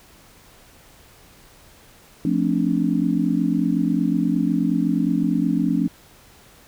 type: chord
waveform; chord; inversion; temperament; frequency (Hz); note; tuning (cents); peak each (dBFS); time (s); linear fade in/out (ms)
sine; D minor seventh; first; equal with one note detuned; 174.61 / 220 / 265.4 / 293.7; F3 / A3 / C4 / D4; 0 / 0 / +25 / 0; -23; 2.25-5.88; 2
effects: pink hiss -50 dBFS RMS until 6.67 s